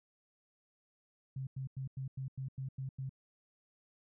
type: tone bursts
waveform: sine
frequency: 133 Hz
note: C3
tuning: 29 cents sharp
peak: -37 dBFS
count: 9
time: 1.36-3.094 s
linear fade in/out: 5 ms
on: 110 ms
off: 93 ms
effects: none